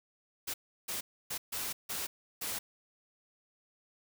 white noise bursts at uneven times, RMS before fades -37 dBFS, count 6, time 0.47-0.54 / 0.88-1.01 / 1.3-1.38 / 1.52-1.73 / 1.89-2.07 / 2.41-2.59 s, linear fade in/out 10 ms, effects none

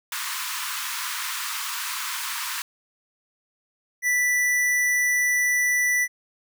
pink high-pass noise, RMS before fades -30 dBFS, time 0.12-2.62 s, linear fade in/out 2 ms, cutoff 940 Hz, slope 96 dB/octave
square tone, 1974 Hz, B6, 1 cent flat, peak -20 dBFS, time 4.02-6.08 s, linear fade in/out 50 ms
effects none

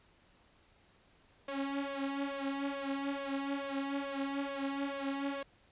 sawtooth tone with flanger, 276.9 Hz, C#4, 2 cents flat, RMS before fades -37 dBFS, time 1.48-5.43 s, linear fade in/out 5 ms, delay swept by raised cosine 1.7 to 4.7 ms, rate 2.3 Hz, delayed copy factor +0.7, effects pink hiss -66 dBFS RMS until 5.71 s + resampled to 8000 Hz

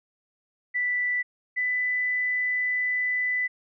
sine tone pair in turn, 1975.5 / 1995 Hz, B6 / B6, 0 / +17 cents, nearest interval unison, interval 17 cents, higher second, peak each -23 dBFS, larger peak neither, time 0.74-1.23 / 1.56-3.48 s, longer second, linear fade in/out 20 ms, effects none

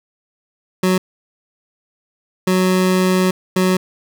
25% pulse tone bursts at uneven times, 185 Hz, F#3, in tune, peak -9 dBFS, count 3, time 0.83-0.98 / 2.47-3.31 / 3.56-3.77 s, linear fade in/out 5 ms, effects none

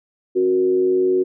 sine tone with frequency modulation, 370 Hz, F#4, in tune, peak -14 dBFS, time 0.35-1.24 s, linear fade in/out 20 ms, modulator 99.3 Hz, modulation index 0.47, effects none

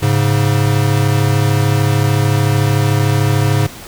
square tone pair together, 105.12 / 138.59 Hz, G#2 / C#3, +21 / 0 cents, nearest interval perfect fourth, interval 479 cents, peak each -14 / -15 dBFS, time 0.02-3.67 s, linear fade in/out 10 ms, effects pink hiss -33 dBFS RMS until 3.87 s

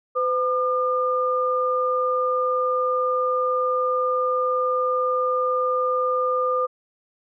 sine tone pair together, 507.5 / 1207 Hz, B4 / D6, +47 / +47 cents, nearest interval octave + minor third, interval 1500 cents, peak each -22 dBFS, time 0.15-6.67 s, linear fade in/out 20 ms, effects none

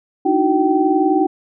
sine tone cluster, 299.4 / 319 / 370.7 / 773 Hz, D4 / D#4 / F#4 / G5, +33 / +43 / +3 / -24 cents, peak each -18 dBFS, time 0.25-1.27 s, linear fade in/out 10 ms, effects none

